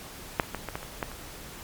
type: clicks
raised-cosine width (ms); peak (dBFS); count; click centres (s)
0.5; -6 / -28 / -16 / -17 / -16 / -24 / -13 / -26; 8; 0.398 / 0.434 / 0.547 / 0.687 / 0.755 / 0.83 / 1.028 / 1.116
effects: pink hiss -43 dBFS RMS until 1.63 s + MP3 96 kbps